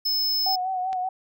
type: tone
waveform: square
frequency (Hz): 5210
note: E8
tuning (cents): -21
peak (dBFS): -22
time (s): 0.05-0.56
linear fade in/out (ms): 10
type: tone with vibrato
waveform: sine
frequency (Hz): 746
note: F#5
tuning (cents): +14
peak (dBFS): -24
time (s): 0.46-1.09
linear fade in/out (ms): 5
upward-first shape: sine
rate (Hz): 5.1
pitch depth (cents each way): 42
type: click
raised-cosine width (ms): 0.2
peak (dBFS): -22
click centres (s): 0.93
effects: none